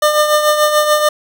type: tone with tremolo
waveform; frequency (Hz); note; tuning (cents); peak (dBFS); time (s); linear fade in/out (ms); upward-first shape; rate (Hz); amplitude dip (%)
25% pulse; 602; D5; +43; -4; 0.02-1.09; 5; triangle; 6.9; 60
effects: none

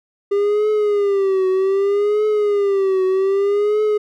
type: tone with vibrato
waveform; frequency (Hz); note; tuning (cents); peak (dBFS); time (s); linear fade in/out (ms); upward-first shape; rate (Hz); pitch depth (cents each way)
triangle; 400; G4; +35; -12; 0.31-3.98; 10; triangle; 0.64; 120
effects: none

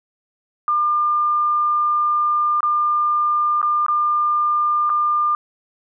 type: tone with dropouts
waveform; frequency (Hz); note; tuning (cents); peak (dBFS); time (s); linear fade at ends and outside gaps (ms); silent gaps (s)
sine; 1200; D6; +37; -15; 0.68-5.35; 1; 2.606-2.63 / 3.616-3.628 / 3.864-3.883 / 4.895-4.9
effects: none

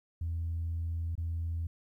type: tone with dropouts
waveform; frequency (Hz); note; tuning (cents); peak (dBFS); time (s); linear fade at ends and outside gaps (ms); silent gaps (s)
sine; 83.2; E2; +17; -30; 0.21-1.67; 5; 1.154-1.178
effects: tanh soft clip ceiling -28 dBFS + 12-bit

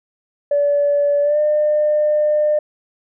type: tone with pitch glide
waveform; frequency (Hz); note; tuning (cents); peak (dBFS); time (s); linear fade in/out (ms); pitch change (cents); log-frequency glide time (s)
sine; 576 to 601.8; D5 to D5; -34 to +42; -12; 0.51-2.59; 5; +76; 1.22-1.39
effects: tanh soft clip ceiling -8 dBFS

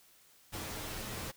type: noise with comb filter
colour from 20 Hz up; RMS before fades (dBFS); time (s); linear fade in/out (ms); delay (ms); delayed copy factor
pink; -41; 0.52-1.32; 20; 9.4; +0.6
effects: white hiss -63 dBFS RMS until 1.36 s

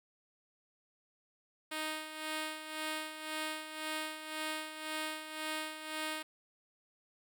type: tone with tremolo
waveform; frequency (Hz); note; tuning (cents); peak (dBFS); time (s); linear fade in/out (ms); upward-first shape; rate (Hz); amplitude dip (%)
5% pulse; 311.1; D#4; 0; -24; 1.71-6.23; 10; sine; 1.9; 65
effects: none

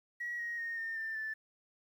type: tone with pitch steps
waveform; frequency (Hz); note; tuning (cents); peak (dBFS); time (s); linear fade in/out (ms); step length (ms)
sine; 1916 / 1883.1 / 1850.7 / 1818.9 / 1787.7 / 1757; A#6 / A#6 / A#6 / A#6 / A6 / A6; +47 / +17 / -13 / -43 / +27 / -3; -35; 0.2-1.34; 10; 190
effects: tanh soft clip ceiling -31 dBFS + 11-bit

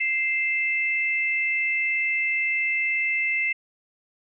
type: tone pair together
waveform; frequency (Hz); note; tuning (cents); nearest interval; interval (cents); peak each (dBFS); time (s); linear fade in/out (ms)
sine; 2093 / 2637; C7 / E7; 0 / 0; major third; 400; -23 / -26; 0-3.53; 10
effects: none

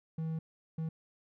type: tone bursts at uneven times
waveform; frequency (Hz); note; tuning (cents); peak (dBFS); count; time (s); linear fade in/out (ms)
triangle; 160.7; E3; -44; -31; 2; 0.18-0.39 / 0.78-0.89; 5
effects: none

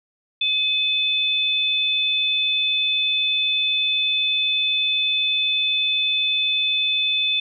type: tone pair together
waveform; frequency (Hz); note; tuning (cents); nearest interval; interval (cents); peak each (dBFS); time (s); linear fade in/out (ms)
sine; 2548 / 3520; D#7 / A7; +41 / 0; tritone; 559; -24 / -19; 0.41-7.4; 5
effects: none

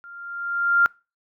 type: tone with level ramp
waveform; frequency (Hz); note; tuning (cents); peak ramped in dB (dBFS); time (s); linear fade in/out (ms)
sine; 1394; F6; -4; -40 to -12; 0.04-0.86; 0
effects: noise-tail reverb RT60 0.3 s tail -25 dB re dry

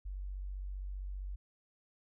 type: tone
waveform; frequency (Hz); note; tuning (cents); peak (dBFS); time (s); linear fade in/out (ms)
sine; 47.62; G1; -49; -38; 0.05-1.36; 10
effects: none

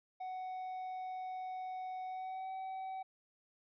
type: tone with pitch glide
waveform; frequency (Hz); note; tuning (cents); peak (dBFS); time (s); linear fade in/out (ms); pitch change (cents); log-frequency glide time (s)
triangle; 744 to 760.5; F#5 to F#5; +9 to +47; -38; 0.2-3.03; 10; +38; 2.06-2.51
effects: resampled to 11025 Hz

